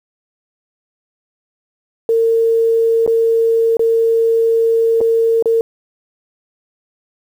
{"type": "tone with dropouts", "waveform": "sine", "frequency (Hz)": 455.6, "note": "A#4", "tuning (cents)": -40, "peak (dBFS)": -10, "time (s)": [2.09, 5.61], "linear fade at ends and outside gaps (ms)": 1, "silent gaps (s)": [[3.064, 3.076], [3.769, 3.794], [5.006, 5.012], [5.425, 5.457]], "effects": ["7-bit"]}